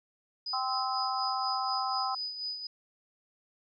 sine tone with tremolo, 4978 Hz, D#8, in tune, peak -32 dBFS, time 0.46-2.67 s, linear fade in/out 5 ms, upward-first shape sine, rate 4.1 Hz, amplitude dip 55%
harmonic tone, 260 Hz, C4, 11 cents flat, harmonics 3 / 4 / 5, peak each -33 / -34 / -35 dBFS, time 0.53-2.15 s, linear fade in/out 5 ms
effects none

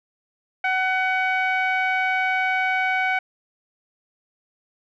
sawtooth tone with low-pass filter, 750 Hz, F#5, 23 cents sharp, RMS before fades -22 dBFS, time 0.64-3.19 s, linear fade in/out 5 ms, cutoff 2000 Hz, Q 8.9, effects none

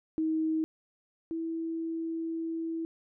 sine tone pair in turn, 317.2 / 327.6 Hz, D#4 / E4, +33 / -11 cents, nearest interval minor second, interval 56 cents, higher second, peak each -26 / -31 dBFS, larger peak first, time 0.18-0.64 / 1.31-2.85 s, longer second, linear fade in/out 0 ms, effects none

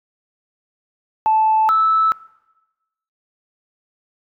sine tone pair in turn, 874 / 1309.5 Hz, A5 / E6, -12 / -12 cents, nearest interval perfect fifth, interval 700 cents, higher second, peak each -11 dBFS, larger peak neither, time 1.26-1.69 / 1.69-2.12 s, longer neither, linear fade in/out 0 ms, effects noise-tail reverb RT60 1.0 s tail -20 dB re dry + tanh soft clip ceiling -7 dBFS

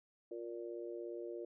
harmonic tone, 117.1 Hz, A#2, 8 cents sharp, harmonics 3 / 4 / 5, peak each -44 / -47 / -50 dBFS, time 0.31-1.45 s, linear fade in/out 5 ms, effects none

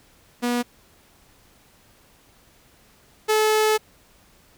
sawtooth tone pair in turn, 242.3 / 431.7 Hz, B3 / A4, -33 / -33 cents, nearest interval minor seventh, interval 1000 cents, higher second, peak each -17 / -13 dBFS, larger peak second, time 0.42-0.63 / 3.28-3.78 s, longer second, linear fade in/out 20 ms, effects pink hiss -56 dBFS RMS until 4.57 s

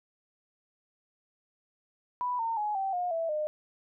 sine tone with pitch steps, 987.8 / 911.1 / 840.3 / 775 / 714.8 / 659.3 / 608.1 Hz, B5 / A#5 / G#5 / G5 / F5 / E5 / D#5, 0 / -40 / +20 / -20 / +40 / 0 / -40 cents, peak -28 dBFS, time 2.21-3.47 s, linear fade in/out 0 ms, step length 180 ms, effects none

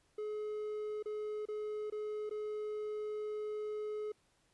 triangle tone with dropouts, 424.4 Hz, G#4, 38 cents sharp, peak -35 dBFS, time 0.18-4.12 s, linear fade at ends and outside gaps 5 ms, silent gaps 1.027-1.057 / 1.455-1.485 / 1.901-1.922 / 2.295-2.309 s, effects pink hiss -73 dBFS RMS until 4.53 s + resampled to 24000 Hz

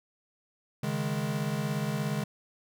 square chord, C# suspended second, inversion none, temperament equal, 138.59 / 155.56 / 207.7 Hz, C#3 / D#3 / G#3, 0 / 0 / 0 cents, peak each -34 dBFS, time 0.83-2.24 s, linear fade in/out 5 ms, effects none

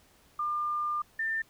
sine tone pair in turn, 1200 / 1792.3 Hz, D6 / A6, +37 / +31 cents, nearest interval perfect fifth, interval 694 cents, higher second, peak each -28 dBFS, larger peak neither, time 0.39-1.02 / 1.19-1.42 s, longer first, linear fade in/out 5 ms, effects pink hiss -62 dBFS RMS until 1.49 s

